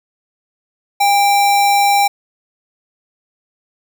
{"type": "tone with sample-and-hold", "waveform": "sine", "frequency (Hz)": 808, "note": "G#5", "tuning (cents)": -48, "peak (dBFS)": -9, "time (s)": [1, 2.08], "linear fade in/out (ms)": 10, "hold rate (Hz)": 3150, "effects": []}